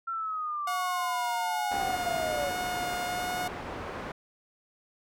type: linear sweep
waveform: sine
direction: down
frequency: 1361 to 554.4 Hz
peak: -30 dBFS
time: 0.07-2.5 s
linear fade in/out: 10 ms
type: tone with vibrato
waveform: sawtooth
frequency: 720 Hz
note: F#5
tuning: 47 cents flat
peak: -27 dBFS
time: 0.67-3.48 s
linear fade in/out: 5 ms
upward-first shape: sine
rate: 1.2 Hz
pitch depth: 12 cents each way
type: low-pass noise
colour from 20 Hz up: white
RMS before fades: -38 dBFS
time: 1.71-4.12 s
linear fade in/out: 5 ms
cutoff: 1100 Hz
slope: 12 dB/octave
effects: none